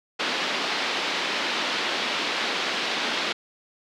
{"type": "band-pass noise", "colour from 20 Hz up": "white", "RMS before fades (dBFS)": -27, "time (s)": [0.19, 3.33], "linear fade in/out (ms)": 10, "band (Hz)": [210, 4100], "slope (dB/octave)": 24, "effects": []}